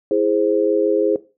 sine chord, E augmented, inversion none, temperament equal, 329.6 / 415.3 / 523.3 Hz, E4 / G#4 / B#4, 0 / 0 / 0 cents, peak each -20 / -17 / -20 dBFS, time 0.11-1.16 s, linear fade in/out 2 ms, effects noise-tail reverb RT60 0.3 s tail -17 dB re dry

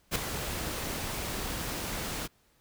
pink noise with ADSR envelope, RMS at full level -25 dBFS, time 0.11-2.28 s, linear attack 46 ms, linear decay 4 ms, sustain -10 dB, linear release 29 ms, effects pink hiss -67 dBFS RMS until 2.6 s

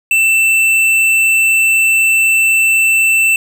triangle tone with tanh clipping, 2668 Hz, E7, 20 cents sharp, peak -10 dBFS, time 0.11-3.36 s, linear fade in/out 2 ms, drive 17 dB, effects none

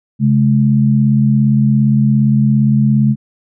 sine tone pair together, 135.3 / 212.7 Hz, C#3 / G#3, -42 / +42 cents, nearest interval minor sixth, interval 784 cents, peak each -11 dBFS, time 0.19-3.16 s, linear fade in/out 50 ms, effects none

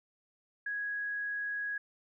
sine tone, 1661.2 Hz, G#6, in tune, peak -33 dBFS, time 0.66-1.78 s, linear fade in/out 5 ms, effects none

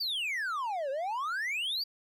triangle exponential two-way sweep, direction down then up, 4790 to 521 to 4790 Hz, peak -29 dBFS, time 0-1.84 s, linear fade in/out 10 ms, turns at 0.9 s, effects none

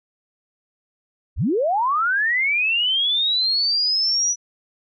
sine linear sweep, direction up, 32.7 to 5920 Hz, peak -17 dBFS, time 1.36-4.36 s, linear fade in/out 50 ms, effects none

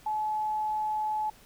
sine tone, 857 Hz, A5, 46 cents flat, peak -27 dBFS, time 0.06-1.3 s, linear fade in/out 5 ms, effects pink hiss -56 dBFS RMS until 1.45 s

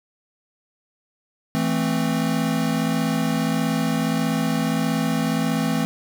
square chord, A minor, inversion second, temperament equal, 164.81 / 220 / 261.6 Hz, E3 / A3 / C4, 0 / 0 / 0 cents, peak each -25 dBFS, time 1.55-5.85 s, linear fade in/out 0 ms, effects none

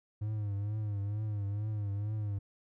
triangle tone with vibrato, 103.83 Hz, G#2, in tune, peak -30 dBFS, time 0.21-2.39 s, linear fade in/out 10 ms, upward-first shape triangle, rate 2.2 Hz, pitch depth 86 cents each way, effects none

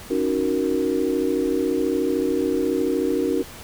sine chord, D# minor seventh, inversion third, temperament equal, 277.2 / 311.1 / 370 / 466.2 Hz, C#4 / D#4 / F#4 / A#4, 0 / 0 / 0 / 0 cents, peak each -25 / -25 / -24 / -25 dBFS, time 0.1-3.43 s, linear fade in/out 10 ms, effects pink hiss -40 dBFS RMS until 3.63 s

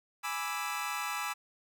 25% pulse chord, E dominant seventh, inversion first, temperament equal, 830.6 / 987.8 / 1174.7 / 1318.5 Hz, G#5 / B5 / D6 / E6, 0 / 0 / 0 / 0 cents, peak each -36 / -36 / -36 / -34 dBFS, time 0.23-1.34 s, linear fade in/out 20 ms, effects none

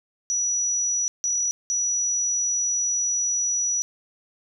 sine tone bursts at uneven times, 5870 Hz, F#8, 15 cents flat, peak -21 dBFS, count 3, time 0.3-1.08 / 1.24-1.51 / 1.7-3.82 s, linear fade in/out 0 ms, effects none

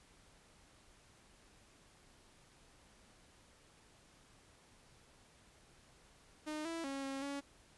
sawtooth tone with pitch steps, 305.7 / 330.8 / 274 / 271.6 / 281 Hz, D#4 / E4 / C#4 / C#4 / C#4, -30 / +6 / -20 / -35 / +24 cents, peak -36 dBFS, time 6.46-7.41 s, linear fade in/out 20 ms, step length 190 ms, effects pink hiss -65 dBFS RMS until 7.77 s + resampled to 24000 Hz

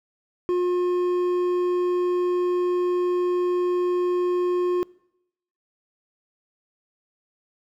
triangle tone with hard clipping, 357.4 Hz, F4, 40 cents sharp, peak -21 dBFS, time 0.49-4.83 s, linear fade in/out 0 ms, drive 9 dB, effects noise-tail reverb RT60 0.8 s tail -24 dB re dry

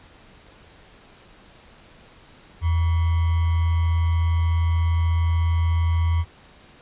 sine tone with sample-and-hold, 83.3 Hz, E2, 19 cents sharp, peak -17 dBFS, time 2.61-6.25 s, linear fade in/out 50 ms, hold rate 1050 Hz, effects pink hiss -50 dBFS RMS until 6.81 s + resampled to 8000 Hz

